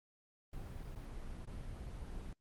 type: noise with dropouts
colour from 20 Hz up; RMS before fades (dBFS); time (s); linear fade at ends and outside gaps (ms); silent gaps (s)
brown; -45; 0.53-2.33; 2; 0.951-0.958 / 1.454-1.474
effects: Opus 24 kbps